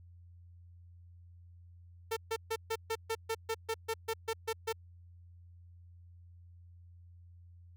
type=tone bursts; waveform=sawtooth; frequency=449 Hz; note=A4; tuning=35 cents sharp; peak=-28 dBFS; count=14; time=2.11-4.728 s; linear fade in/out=10 ms; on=57 ms; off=140 ms; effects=added 87 Hz sine -53 dBFS peak until 7.76 s